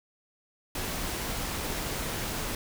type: noise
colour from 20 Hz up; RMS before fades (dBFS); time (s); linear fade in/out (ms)
pink; -33; 0.75-2.55; 2
effects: none